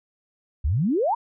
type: exponential sweep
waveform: sine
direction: up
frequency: 61.74 to 997 Hz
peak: -19 dBFS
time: 0.64-1.15 s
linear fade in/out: 10 ms
effects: none